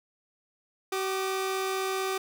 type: tone pair together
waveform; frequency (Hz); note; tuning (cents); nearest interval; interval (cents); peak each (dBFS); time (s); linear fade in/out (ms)
sawtooth; 381.5 / 1200; G4 / D6; -47 / +37; octave + minor sixth; 1984; -25 / -31; 0.92-2.18; 5
effects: none